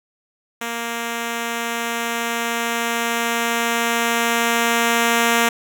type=tone with level ramp; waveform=5% pulse; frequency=233.1 Hz; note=A#3; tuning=in tune; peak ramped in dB=-13 to -3 dBFS; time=0.61-5.49 s; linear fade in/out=5 ms; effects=none